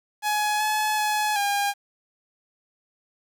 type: tone with pitch steps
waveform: sawtooth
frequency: 842 / 855 / 847 / 808 Hz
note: G#5 / A5 / G#5 / G#5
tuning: +24 / -50 / +34 / -48 cents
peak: -18 dBFS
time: 0.22-1.74 s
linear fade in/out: 50 ms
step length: 380 ms
effects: 9-bit